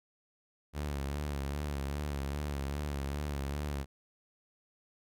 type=tone with vibrato; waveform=sawtooth; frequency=71.4 Hz; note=D2; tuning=48 cents flat; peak=-30 dBFS; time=0.73-3.86 s; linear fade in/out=50 ms; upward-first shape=sine; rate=2.5 Hz; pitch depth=67 cents each way; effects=none